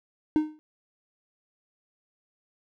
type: tone with exponential decay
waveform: triangle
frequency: 307.3 Hz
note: D#4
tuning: 21 cents flat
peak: -14 dBFS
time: 0.36-0.59 s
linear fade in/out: 0 ms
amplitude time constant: 49 ms
effects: none

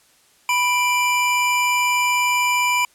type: tone pair together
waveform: square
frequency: 987.8 / 2356 Hz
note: B5 / D7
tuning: 0 / +5 cents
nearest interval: octave + minor third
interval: 1505 cents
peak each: -20 dBFS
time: 0.49-2.85 s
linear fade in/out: 2 ms
effects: white hiss -56 dBFS RMS until 2.94 s + low-pass 11000 Hz 12 dB/octave

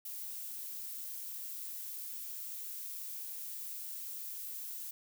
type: noise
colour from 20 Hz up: violet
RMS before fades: -43 dBFS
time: 0.05-4.91 s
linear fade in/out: 5 ms
effects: none

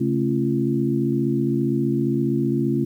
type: harmonic tone with a mistuned harmonic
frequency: 68.6 Hz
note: C#2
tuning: 17 cents flat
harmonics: 2 / 3 / 4 / 5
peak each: -24 / -24 / -24 / -24 dBFS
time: 0-2.85 s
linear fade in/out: 10 ms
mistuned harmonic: 3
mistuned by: +110 cents
effects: 9-bit

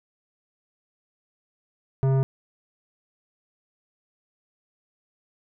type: tone with tanh clipping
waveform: triangle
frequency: 134 Hz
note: C3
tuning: 42 cents sharp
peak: -20 dBFS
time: 2.03-2.23 s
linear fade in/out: 0 ms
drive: 18 dB
effects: none

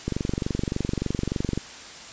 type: click train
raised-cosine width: 3 ms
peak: -12 dBFS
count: 36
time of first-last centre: 0.08-1.576 s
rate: 23.4 Hz
effects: white hiss -41 dBFS RMS until 2.12 s + resampled to 16000 Hz

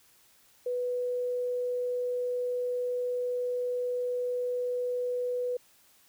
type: tone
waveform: sine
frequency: 493.9 Hz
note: B4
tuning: in tune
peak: -28 dBFS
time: 0.66-5.57 s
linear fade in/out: 5 ms
effects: white hiss -62 dBFS RMS until 6.08 s

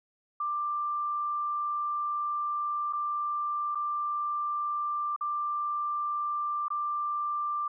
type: tone with dropouts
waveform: sine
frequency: 1183 Hz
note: D6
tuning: 12 cents sharp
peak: -28 dBFS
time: 0.4-7.68 s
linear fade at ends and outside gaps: 5 ms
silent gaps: 2.927-2.932 / 3.749-3.754 / 5.163-5.209 / 6.683-6.703 s
effects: none

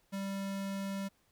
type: tone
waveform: square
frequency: 196 Hz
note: G3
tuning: in tune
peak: -36 dBFS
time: 0.12-1.09 s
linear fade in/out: 20 ms
effects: pink hiss -72 dBFS RMS until 1.31 s

